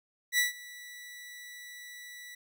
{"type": "tone with ADSR envelope", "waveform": "sawtooth", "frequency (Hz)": 1958, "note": "B6", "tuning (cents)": -15, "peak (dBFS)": -19, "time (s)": [0.32, 2.35], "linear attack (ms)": 63, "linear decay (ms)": 140, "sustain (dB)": -22, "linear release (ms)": 6, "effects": []}